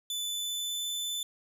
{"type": "tone with pitch glide", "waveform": "sawtooth", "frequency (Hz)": [3496, 3516], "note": ["A7", "A7"], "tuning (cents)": [-12, -2], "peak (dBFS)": -29, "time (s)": [0.1, 1.23], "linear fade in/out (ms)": 2, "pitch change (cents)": 10, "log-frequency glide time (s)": [0.2, 0.85], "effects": []}